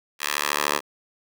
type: tone with high-pass filter sweep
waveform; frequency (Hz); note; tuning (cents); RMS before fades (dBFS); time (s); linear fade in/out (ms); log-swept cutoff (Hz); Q
10% pulse; 73.42; D2; 0; -25; 0.19-0.81; 50; 1800 to 680; 0.84
effects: none